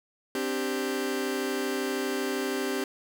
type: chord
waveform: sawtooth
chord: C suspended second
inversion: none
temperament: just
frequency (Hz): 261.6 / 294.3 / 392.4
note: C4 / D4 / G4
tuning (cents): 0 / +4 / +2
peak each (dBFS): -28 / -31 / -26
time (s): 0.35-2.84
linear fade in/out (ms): 2
effects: 9-bit